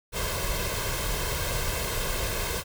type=noise with comb filter; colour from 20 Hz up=pink; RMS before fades=-29 dBFS; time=0.12-2.64 s; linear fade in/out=50 ms; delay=1.9 ms; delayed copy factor=+0.65; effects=none